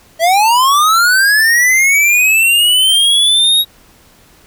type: linear sweep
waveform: square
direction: up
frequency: 637 to 3812 Hz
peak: -8 dBFS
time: 0.19-3.65 s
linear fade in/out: 50 ms
effects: pink hiss -46 dBFS RMS until 4.46 s